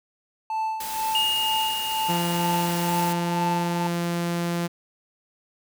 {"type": "tone with tremolo", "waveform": "triangle", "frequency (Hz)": 880, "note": "A5", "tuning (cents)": 0, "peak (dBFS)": -21, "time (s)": [0.5, 3.87], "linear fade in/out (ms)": 2, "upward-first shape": "sine", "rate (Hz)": 2.1, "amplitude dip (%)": 65}
{"type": "noise", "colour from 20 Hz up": "white", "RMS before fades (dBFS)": -34, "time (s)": [0.8, 3.13], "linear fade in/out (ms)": 5}
{"type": "tone with exponential decay", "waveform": "triangle", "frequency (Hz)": 2850, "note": "F7", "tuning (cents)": 34, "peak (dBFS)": -18, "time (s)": [1.15, 4.47], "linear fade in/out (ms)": 1, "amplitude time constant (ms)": 720}
{"type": "tone", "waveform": "sawtooth", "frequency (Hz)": 171.9, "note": "F3", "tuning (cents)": -27, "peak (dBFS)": -20, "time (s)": [2.08, 4.68], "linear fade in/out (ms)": 20}
{"effects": []}